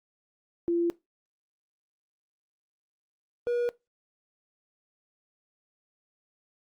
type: tone pair in turn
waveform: sine / triangle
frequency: 341.9 / 481 Hz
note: F4 / B4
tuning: -37 / -46 cents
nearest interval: tritone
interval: 591 cents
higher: second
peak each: -23 dBFS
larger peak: neither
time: 0.68-0.9 / 3.47-3.69 s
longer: neither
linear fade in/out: 0 ms
effects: noise-tail reverb RT60 0.2 s tail -19 dB re dry + Opus 48 kbps